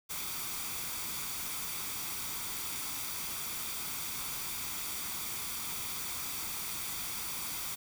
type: noise with comb filter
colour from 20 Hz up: white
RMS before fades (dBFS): -38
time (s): 0.09-7.76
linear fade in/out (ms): 20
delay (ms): 0.86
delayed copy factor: +0.5
effects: none